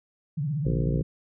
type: tone with vibrato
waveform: sine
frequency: 146.83 Hz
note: D3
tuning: in tune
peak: -25 dBFS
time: 0.37-1.03 s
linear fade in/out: 10 ms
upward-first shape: triangle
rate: 16 Hz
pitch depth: 210 cents each way
type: harmonic tone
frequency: 58.27 Hz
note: A#1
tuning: in tune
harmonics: 1 / 2 / 3 / 4 / 5 / 6 / 7 / 8 / 9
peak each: -29 / -32 / -34 / -35 / -36 / -37 / -37 / -38 / -39 dBFS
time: 0.65-1.02 s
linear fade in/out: 10 ms
effects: none